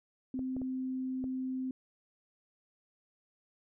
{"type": "tone", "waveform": "sine", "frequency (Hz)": 259.2, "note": "C4", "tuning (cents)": -16, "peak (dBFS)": -33, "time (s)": [0.34, 1.71], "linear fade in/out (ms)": 2}
{"type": "clicks", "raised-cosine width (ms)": 2, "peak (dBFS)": -30, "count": 4, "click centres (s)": [0.392, 0.566, 0.617, 1.241]}
{"effects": []}